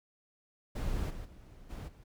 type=noise with level steps; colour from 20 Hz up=brown; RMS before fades=-34 / -43 / -53 / -41 / -54 dBFS; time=0.75-2.04 s; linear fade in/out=10 ms; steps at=1.09 / 1.24 / 1.69 / 1.87 s; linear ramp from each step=20 ms; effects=none